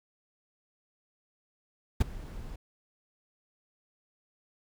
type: noise with ADSR envelope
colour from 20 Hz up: brown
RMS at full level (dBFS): -19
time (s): 2-2.56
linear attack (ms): 14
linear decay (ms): 13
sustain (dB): -22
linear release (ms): 6
effects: none